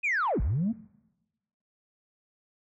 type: linear two-way sweep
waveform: sine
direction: down then up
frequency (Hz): 2559 to 40.64 to 243.2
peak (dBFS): -23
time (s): 0.03-0.73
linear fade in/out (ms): 20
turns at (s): 0.41
effects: noise-tail reverb RT60 1.0 s tail -22 dB re dry + tanh soft clip ceiling -21 dBFS